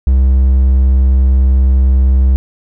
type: tone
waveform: triangle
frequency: 65.41 Hz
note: C2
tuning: in tune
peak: -4 dBFS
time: 0.07-2.36 s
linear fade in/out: 0 ms
effects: none